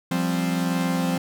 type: chord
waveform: 45% pulse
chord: F suspended second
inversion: none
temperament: equal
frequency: 174.61 / 196 / 261.6 Hz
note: F3 / G3 / C4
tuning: 0 / 0 / 0 cents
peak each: -24 / -30 / -26 dBFS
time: 0.11-1.18 s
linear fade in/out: 5 ms
effects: none